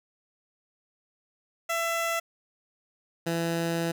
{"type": "tone pair in turn", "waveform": "15% pulse", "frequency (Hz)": [669, 167.25], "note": ["E5", "E3"], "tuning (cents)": [25, 25], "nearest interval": "2 octaves", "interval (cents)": 2400, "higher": "first", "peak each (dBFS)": [-20, -20], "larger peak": "neither", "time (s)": [[1.69, 2.2], [3.26, 3.92]], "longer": "second", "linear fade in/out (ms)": 10, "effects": []}